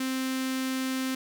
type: tone with notch filter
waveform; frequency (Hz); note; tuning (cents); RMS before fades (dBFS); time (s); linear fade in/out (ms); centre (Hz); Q
sawtooth; 261.6; C4; 0; -30; 0-1.15; 5; 670; 0.65
effects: none